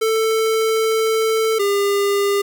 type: tone pair in turn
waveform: square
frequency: 443.4 / 402.3 Hz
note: A4 / G4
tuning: +13 / +45 cents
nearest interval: major second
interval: 168 cents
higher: first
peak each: -16 dBFS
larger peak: neither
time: 0.01-1.59 / 1.59-2.42 s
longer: first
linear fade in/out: 10 ms
effects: none